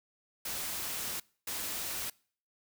white noise bursts at uneven times, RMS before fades -37 dBFS, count 2, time 0.45-1.2 / 1.47-2.1 s, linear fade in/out 5 ms, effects noise-tail reverb RT60 0.5 s tail -25 dB re dry

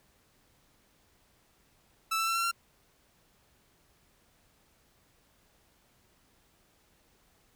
sawtooth tone with pitch steps, 1318.5 / 1331.5 / 1344.7 / 1357.9 / 1371.3 Hz, E6 / E6 / E6 / F6 / F6, 0 / +17 / +34 / -49 / -32 cents, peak -24 dBFS, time 2.11-2.515 s, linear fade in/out 10 ms, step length 81 ms, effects pink hiss -67 dBFS RMS until 7.55 s

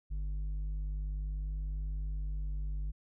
square tone with low-pass filter, 50.2 Hz, G1, 42 cents sharp, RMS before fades -36 dBFS, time 0.1-2.92 s, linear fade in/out 20 ms, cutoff 100 Hz, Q 2.9, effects none

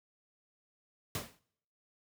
pink noise with exponential decay, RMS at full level -33 dBFS, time 1.15-1.39 s, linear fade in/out 1 ms, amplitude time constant 51 ms, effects noise-tail reverb RT60 0.7 s tail -24 dB re dry + high-pass 80 Hz 12 dB/octave

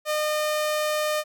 sawtooth tone, 608 Hz, D#5, 40 cents flat, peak -19 dBFS, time 0.05-1.24 s, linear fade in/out 50 ms, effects none

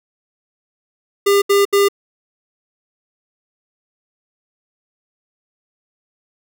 square tone bursts, 401.1 Hz, G4, 40 cents sharp, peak -11 dBFS, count 3, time 1.26-1.886 s, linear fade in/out 10 ms, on 160 ms, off 73 ms, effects none

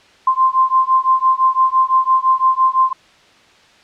sine beating tone pair, 1043 / 1048.9 Hz, C6 / C6, -6 / +4 cents, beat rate 5.9 Hz, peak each -14 dBFS, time 0.27-2.93 s, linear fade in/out 5 ms, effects white hiss -48 dBFS RMS until 3.83 s + low-pass 4000 Hz 12 dB/octave

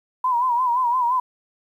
sine tone with vibrato, 985 Hz, B5, 5 cents flat, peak -17 dBFS, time 0.24-1.2 s, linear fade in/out 5 ms, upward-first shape sine, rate 5.8 Hz, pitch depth 86 cents each way, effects 9-bit

